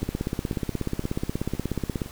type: two click trains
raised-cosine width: 3 ms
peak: -24 / -13 dBFS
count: 5 / 34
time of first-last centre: 0.02-2.061 / 0.03-2.018 s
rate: 1.96 / 16.6 Hz
effects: pink hiss -44 dBFS RMS until 2.11 s